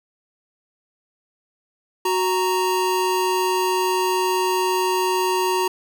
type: tone pair together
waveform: square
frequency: 370 / 932.3 Hz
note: F#4 / A#5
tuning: 0 / 0 cents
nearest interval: octave + major third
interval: 1600 cents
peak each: -22 / -22 dBFS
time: 2.05-5.68 s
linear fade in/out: 5 ms
effects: none